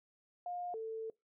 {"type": "tone pair in turn", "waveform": "sine", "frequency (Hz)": [710, 445.1], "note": ["F5", "A4"], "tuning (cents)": [28, 20], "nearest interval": "minor sixth", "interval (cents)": 808, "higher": "first", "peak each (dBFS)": [-38, -38], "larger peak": "neither", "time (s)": [[0.46, 0.74], [0.74, 1.1]], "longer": "second", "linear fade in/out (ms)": 2, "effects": ["noise-tail reverb RT60 0.2 s tail -23 dB re dry"]}